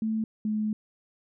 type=tone pair in turn; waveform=sine; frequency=220 / 214.2 Hz; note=A3 / A3; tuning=0 / -46 cents; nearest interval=unison; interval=46 cents; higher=first; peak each=-25 dBFS; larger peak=neither; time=0.02-0.24 / 0.45-0.73 s; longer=second; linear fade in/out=2 ms; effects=none

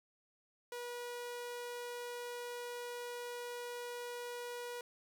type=tone; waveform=sawtooth; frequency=484 Hz; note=B4; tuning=35 cents flat; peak=-38 dBFS; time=0.72-4.81 s; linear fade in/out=2 ms; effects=none

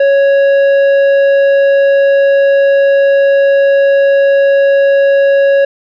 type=tone with tanh clipping; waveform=sine; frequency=554.4 Hz; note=C#5; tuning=in tune; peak=-7 dBFS; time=0-5.65 s; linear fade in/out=5 ms; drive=9 dB; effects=none

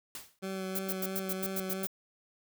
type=noise with exponential decay; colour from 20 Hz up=white; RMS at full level=-39 dBFS; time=0.15-0.39 s; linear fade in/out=2 ms; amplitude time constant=52 ms
type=tone with vibrato; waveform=20% pulse; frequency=190 Hz; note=F#3; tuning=46 cents sharp; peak=-30 dBFS; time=0.42-1.87 s; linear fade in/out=20 ms; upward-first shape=sine; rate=3 Hz; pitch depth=16 cents each way
type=noise bursts; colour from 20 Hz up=violet; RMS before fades=-34 dBFS; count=9; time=0.75-1.871 s; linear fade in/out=5 ms; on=41 ms; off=94 ms
effects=none

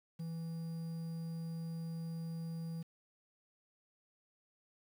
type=tone with quantisation; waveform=triangle; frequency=164.81 Hz; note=E3; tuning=in tune; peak=-37 dBFS; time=0.19-2.83 s; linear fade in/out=10 ms; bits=10; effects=none

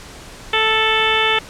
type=harmonic tone with a mistuned harmonic; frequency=440 Hz; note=A4; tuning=in tune; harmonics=1 / 2 / 3 / 4 / 5 / 6 / 7 / 8; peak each=-22 / -22 / -22 / -22 / -22 / -22 / -22 / -22 dBFS; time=0.53-1.39 s; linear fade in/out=5 ms; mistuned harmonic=7; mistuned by=-18 cents; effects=pink hiss -37 dBFS RMS until 1.49 s + low-pass 9000 Hz 12 dB/octave

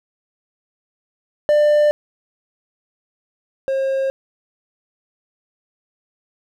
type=tone pair in turn; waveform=triangle; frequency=595 / 536.8 Hz; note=D5 / C5; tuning=+22 / +44 cents; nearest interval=major second; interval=178 cents; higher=first; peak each=-9 / -15 dBFS; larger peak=first; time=1.49-1.91 / 3.68-4.1 s; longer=neither; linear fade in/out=0 ms; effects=none

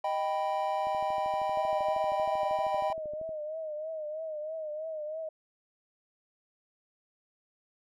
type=chord; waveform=triangle; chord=Eb augmented; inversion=none; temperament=equal; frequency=622.3 / 784 / 987.8 Hz; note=Eb5 / G5 / B5; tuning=0 / 0 / 0 cents; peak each=-31 / -29 / -33 dBFS; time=0.04-2.93 s; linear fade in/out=5 ms
type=click train; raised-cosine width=2 ms; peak=-36 dBFS; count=32; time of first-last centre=0.87-3.292 s; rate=12.8 Hz
type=tone with vibrato; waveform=sine; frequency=622.3 Hz; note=D#5; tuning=in tune; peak=-34 dBFS; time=1.57-5.29 s; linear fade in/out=5 ms; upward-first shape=triangle; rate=3.1 Hz; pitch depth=79 cents each way
effects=none

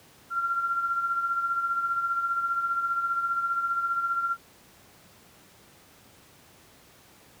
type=tone with tremolo; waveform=sine; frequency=1376 Hz; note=F6; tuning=26 cents flat; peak=-22 dBFS; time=0.3-4.37 s; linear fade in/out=50 ms; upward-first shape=triangle; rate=15 Hz; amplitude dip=60%; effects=pink hiss -55 dBFS RMS until 7.4 s + high-pass 80 Hz 12 dB/octave

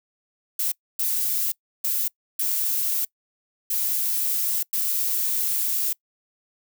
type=noise bursts at uneven times; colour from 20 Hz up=violet; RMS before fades=-24 dBFS; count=6; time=0.59-0.72 / 0.99-1.52 / 1.84-2.08 / 2.39-3.05 / 3.7-4.63 / 4.73-5.93 s; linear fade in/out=5 ms; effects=noise-tail reverb RT60 0.1 s tail -24 dB re dry

